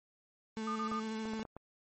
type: tone with vibrato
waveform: 35% pulse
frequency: 220 Hz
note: A3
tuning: in tune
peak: -35 dBFS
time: 0.57-1.43 s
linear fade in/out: 0 ms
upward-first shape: sine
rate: 13 Hz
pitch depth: 16 cents each way
type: tone bursts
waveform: sine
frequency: 1217 Hz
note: D#6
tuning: 39 cents flat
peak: -35 dBFS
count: 3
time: 0.67-0.998 s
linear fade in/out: 5 ms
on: 88 ms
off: 32 ms
type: noise with exponential decay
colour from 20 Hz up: violet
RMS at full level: -45 dBFS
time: 0.77-0.9 s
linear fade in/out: 2 ms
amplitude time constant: 27 ms
type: clicks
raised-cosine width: 1 ms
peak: -31 dBFS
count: 6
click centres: 0.917 / 1.255 / 1.335 / 1.395 / 1.452 / 1.566 s
effects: low-pass 10000 Hz 12 dB/octave + MP3 32 kbps